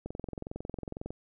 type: click train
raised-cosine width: 2 ms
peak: -24 dBFS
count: 24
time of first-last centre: 0.06-1.105 s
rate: 22 Hz
effects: none